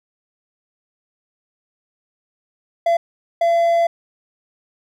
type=tone bursts at uneven times; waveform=triangle; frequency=678 Hz; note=E5; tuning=49 cents sharp; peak=-11 dBFS; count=2; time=2.86-2.97 / 3.41-3.87 s; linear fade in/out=5 ms; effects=none